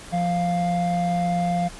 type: tone pair together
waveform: triangle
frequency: 174.61 / 699 Hz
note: F3 / F5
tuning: 0 / +1 cents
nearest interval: 2 octaves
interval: 2401 cents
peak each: -21 dBFS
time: 0.12-1.69 s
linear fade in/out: 20 ms
effects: pink hiss -41 dBFS RMS until 1.79 s + resampled to 24000 Hz